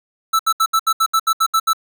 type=tone bursts; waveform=square; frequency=1318.5 Hz; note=E6; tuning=in tune; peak=-13 dBFS; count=11; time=0.33-1.733 s; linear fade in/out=10 ms; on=63 ms; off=71 ms; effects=none